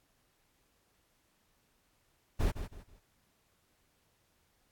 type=noise with echo; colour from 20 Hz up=brown; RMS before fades=-28 dBFS; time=2.39-2.52 s; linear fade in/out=20 ms; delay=160 ms; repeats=3; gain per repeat=-10 dB; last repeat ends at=3 s; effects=pink hiss -73 dBFS RMS until 4.71 s + AAC 64 kbps